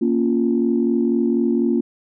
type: chord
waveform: sine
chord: Bb minor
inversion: none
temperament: equal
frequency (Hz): 233.1 / 277.2 / 349.2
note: Bb3 / Db4 / F4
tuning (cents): 0 / 0 / 0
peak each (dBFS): -18 / -21 / -20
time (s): 0.01-1.81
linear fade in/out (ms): 10
effects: tanh soft clip ceiling -6 dBFS